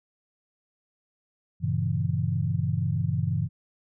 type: chord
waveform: sine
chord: G diminished seventh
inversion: none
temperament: equal with one note detuned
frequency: 96.43 / 116.54 / 138.59 / 164.81 Hz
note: G2 / Bb2 / Db3 / Fb3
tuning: -28 / 0 / 0 / 0 cents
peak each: -29 dBFS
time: 1.6-3.49 s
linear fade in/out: 50 ms
effects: none